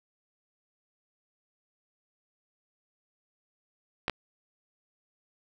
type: clicks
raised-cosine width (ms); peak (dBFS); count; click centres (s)
0.3; -13; 2; 4.081 / 4.097
effects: none